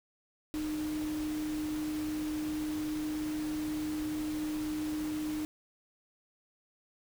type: tone in noise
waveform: sine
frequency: 305.8 Hz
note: D#4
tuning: 30 cents flat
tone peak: -32 dBFS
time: 0.54-5.45 s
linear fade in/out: 0 ms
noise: pink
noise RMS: -45 dBFS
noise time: 0.54-5.45 s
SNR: +10 dB
effects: none